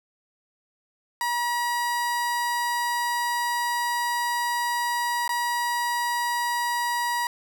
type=tone with dropouts; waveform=30% pulse; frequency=960 Hz; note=B5; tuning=49 cents flat; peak=-21 dBFS; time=1.21-7.27 s; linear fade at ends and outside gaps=1 ms; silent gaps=5.278-5.292 s; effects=none